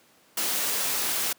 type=noise; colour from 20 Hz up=white; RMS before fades=-27 dBFS; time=0.37-1.33 s; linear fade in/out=5 ms; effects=pink hiss -59 dBFS RMS until 1.38 s + high-pass 200 Hz 12 dB/octave